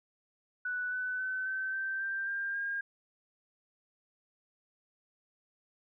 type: tone with pitch steps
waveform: sine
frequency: 1484 / 1502.1 / 1520.4 / 1539 / 1557.8 / 1576.8 / 1596 / 1615.5 Hz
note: F#6 / F#6 / F#6 / G6 / G6 / G6 / G6 / G#6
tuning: +5 / +26 / +47 / -32 / -11 / +10 / +31 / -48 cents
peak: -32 dBFS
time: 0.65-2.81 s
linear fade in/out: 5 ms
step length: 270 ms
effects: none